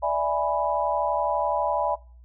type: chord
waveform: sine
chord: E dominant seventh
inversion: third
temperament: equal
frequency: 587.3 / 659.3 / 830.6 / 987.8 Hz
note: D5 / E5 / G#5 / B5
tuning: 0 / 0 / 0 / 0 cents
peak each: -27 dBFS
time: 0.02-1.96 s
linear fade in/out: 20 ms
effects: noise-tail reverb RT60 0.4 s tail -22 dB re dry + added 60 Hz sine -46 dBFS peak until 2.24 s